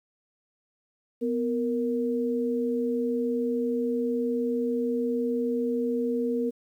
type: tone pair together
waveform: sine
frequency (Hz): 247.6 / 466.6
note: B3 / A#4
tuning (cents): +5 / +2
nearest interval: major seventh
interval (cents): 1097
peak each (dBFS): -27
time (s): 1.21-6.51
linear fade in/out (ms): 20
effects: 10-bit